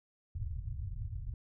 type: low-pass noise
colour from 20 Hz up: white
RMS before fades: -39 dBFS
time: 0.35-1.34 s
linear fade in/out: 2 ms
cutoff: 120 Hz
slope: 48 dB/octave
effects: none